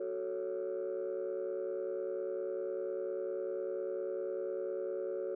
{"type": "chord", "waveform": "sine", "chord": "F# minor", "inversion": "none", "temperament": "equal", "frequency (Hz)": [370, 440, 554.4], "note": ["F#4", "A4", "C#5"], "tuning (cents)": [0, 0, 0], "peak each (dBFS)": [-37, -38, -38], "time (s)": [0, 5.35], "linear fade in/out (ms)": 5, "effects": ["tanh soft clip ceiling -30 dBFS"]}